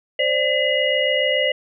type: tone cluster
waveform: sine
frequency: 523 / 590 / 2019 / 2873 Hz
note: C5 / D5 / B6 / F7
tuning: -1 / +8 / +38 / +48 cents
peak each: -22 dBFS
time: 0.19-1.52 s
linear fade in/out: 5 ms
effects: none